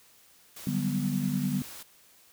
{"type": "noise", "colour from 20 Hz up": "white", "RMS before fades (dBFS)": -44, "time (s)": [0.56, 1.83], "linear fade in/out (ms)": 5}
{"type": "chord", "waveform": "sine", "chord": "G major seventh", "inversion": "second", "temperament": "equal with one note detuned", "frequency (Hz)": [146.83, 185.85, 196, 246.9], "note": ["D3", "F#3", "G3", "B3"], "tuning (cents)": [0, 8, 0, 0], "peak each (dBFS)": [-32, -33, -31, -31], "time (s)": [0.67, 1.62], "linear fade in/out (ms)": 2}
{"effects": ["white hiss -59 dBFS RMS until 2.32 s"]}